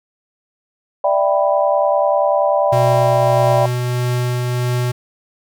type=chord; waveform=sine; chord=E minor seventh; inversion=third; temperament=equal with one note detuned; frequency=589 / 659.3 / 784 / 987.8 Hz; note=D5 / E5 / G5 / B5; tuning=+5 / 0 / 0 / 0 cents; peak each=-15 / -19 / -19 / -21 dBFS; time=1.04-3.66 s; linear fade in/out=5 ms
type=tone with tremolo; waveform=square; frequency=123.47 Hz; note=B2; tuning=in tune; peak=-16 dBFS; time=2.72-4.92 s; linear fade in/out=10 ms; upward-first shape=triangle; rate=1.6 Hz; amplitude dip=25%
effects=none